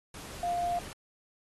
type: tone in noise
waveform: sine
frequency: 700 Hz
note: F5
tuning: 4 cents sharp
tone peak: -28 dBFS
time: 0.43-0.79 s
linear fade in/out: 2 ms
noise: pink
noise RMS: -45 dBFS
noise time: 0.14-0.93 s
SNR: +14 dB
effects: AAC 32 kbps